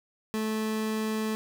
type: tone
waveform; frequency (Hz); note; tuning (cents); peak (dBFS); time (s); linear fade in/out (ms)
30% pulse; 217.9; A3; -17; -25; 0.34-1.35; 0
effects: none